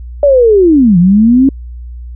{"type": "linear two-way sweep", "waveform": "sine", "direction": "down then up", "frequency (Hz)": [588, 168.3, 276.4], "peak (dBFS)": -3, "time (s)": [0.23, 1.49], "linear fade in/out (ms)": 2, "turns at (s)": 0.98, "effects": ["added 60 Hz sine -23 dBFS peak until 2.15 s"]}